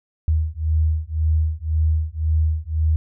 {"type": "beating tone pair", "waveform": "sine", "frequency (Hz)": [77.78, 79.68], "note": ["D#2", "D#2"], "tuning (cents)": [0, 42], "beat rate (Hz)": 1.9, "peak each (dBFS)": -20, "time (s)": [0.28, 2.96], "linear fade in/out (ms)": 0, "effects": []}